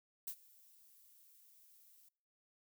violet noise with ADSR envelope, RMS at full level -41 dBFS, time 0.27-2.09 s, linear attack 7 ms, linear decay 70 ms, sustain -24 dB, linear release 7 ms, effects noise-tail reverb RT60 0.6 s tail -25 dB re dry

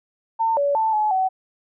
sine tone with pitch steps, 902 / 569 / 884 / 852 / 755 Hz, A5 / C#5 / A5 / G#5 / F#5, +43 / +45 / +8 / +44 / +35 cents, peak -17 dBFS, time 0.39-1.29 s, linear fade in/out 20 ms, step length 180 ms, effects none

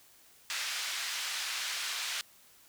white band-pass noise, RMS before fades -36 dBFS, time 0.5-2.21 s, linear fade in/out 0 ms, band 1400 to 4900 Hz, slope 12 dB/octave, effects white hiss -60 dBFS RMS until 2.68 s

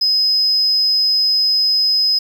triangle tone, 5060 Hz, D#8, 28 cents sharp, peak -9 dBFS, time 0.01-2.19 s, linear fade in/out 10 ms, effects tanh soft clip ceiling -10 dBFS + 7-bit

